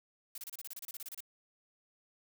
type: noise bursts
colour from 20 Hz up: blue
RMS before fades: -44 dBFS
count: 15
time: 0.35-1.205 s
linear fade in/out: 2 ms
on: 29 ms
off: 30 ms
effects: none